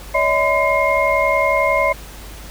sine tone cluster, 568 / 639 / 1019 / 2138 Hz, C#5 / D#5 / C6 / C7, +42 / +46 / -46 / +37 cents, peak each -19 dBFS, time 0.14-1.93 s, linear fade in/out 10 ms, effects added 50 Hz sine -35 dBFS peak until 2.5 s + pink hiss -38 dBFS RMS until 2.5 s

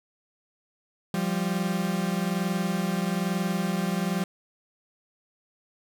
40% pulse tone pair together, 174.61 / 195.73 Hz, F3 / G3, 0 / -2 cents, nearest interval major second, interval 198 cents, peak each -27 dBFS, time 1.14-4.24 s, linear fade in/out 2 ms, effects none

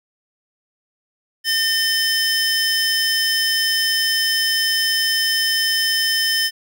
45% pulse tone cluster, 1810 / 3071 / 5210 Hz, A6 / G7 / E8, +48 / -36 / -21 cents, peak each -21 dBFS, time 1.44-6.51 s, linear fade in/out 50 ms, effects none

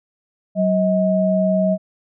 sine tone pair together, 188.49 / 634 Hz, F#3 / D#5, +32 / +32 cents, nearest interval octave + major sixth, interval 2100 cents, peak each -17 dBFS, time 0.55-1.78 s, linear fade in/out 50 ms, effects none

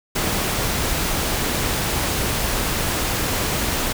pink noise, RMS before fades -22 dBFS, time 0.15-3.93 s, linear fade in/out 10 ms, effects none

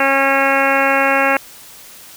harmonic tone, 272.9 Hz, C#4, 27 cents flat, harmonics 1 / 2 / 3 / 4 / 5 / 6 / 7 / 8 / 9 / 10, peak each -23 / -18 / -19 / -22 / -21 / -19 / -24 / -21 / -24 / -23 dBFS, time 0-1.37 s, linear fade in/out 2 ms, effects white hiss -39 dBFS RMS until 2.16 s

